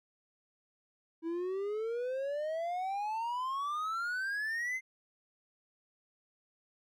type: exponential sweep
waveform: triangle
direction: up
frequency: 323.1 to 2097 Hz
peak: -31 dBFS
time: 1.22-4.81 s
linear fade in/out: 50 ms
effects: none